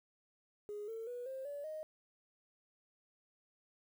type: tone with pitch steps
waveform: sine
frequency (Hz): 415.3 / 450.3 / 488.2 / 529.3 / 573.9 / 622.2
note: G#4 / A4 / B4 / C5 / D5 / D#5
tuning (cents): 0 / +40 / -20 / +20 / -40 / 0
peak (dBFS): -40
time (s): 0.69-1.83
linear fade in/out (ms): 0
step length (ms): 190
effects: tanh soft clip ceiling -37 dBFS + 11-bit